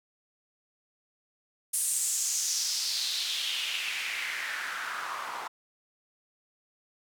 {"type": "noise with band-pass filter sweep", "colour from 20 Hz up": "white", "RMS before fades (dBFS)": -32, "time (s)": [1.73, 5.48], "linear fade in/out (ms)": 10, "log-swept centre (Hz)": [9500, 960], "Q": 3.2, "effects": []}